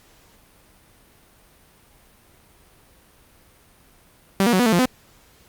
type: tone with pitch steps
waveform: sawtooth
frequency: 194.5 / 239.2 / 185.5 / 245 / 221.6 / 174.5 / 254.4 Hz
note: G3 / A#3 / F#3 / B3 / A3 / F3 / C4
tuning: -13 / +45 / +5 / -14 / +13 / -1 / -48 cents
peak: -11 dBFS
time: 4.4-4.855 s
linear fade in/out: 0 ms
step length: 65 ms
effects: pink hiss -54 dBFS RMS until 5.48 s + Opus 48 kbps